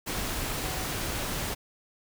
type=tone in noise; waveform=sine; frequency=750 Hz; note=F#5; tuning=23 cents sharp; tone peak=-40 dBFS; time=0.62-0.86 s; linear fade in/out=20 ms; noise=pink; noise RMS=-32 dBFS; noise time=0.06-1.55 s; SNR=-11 dB; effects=none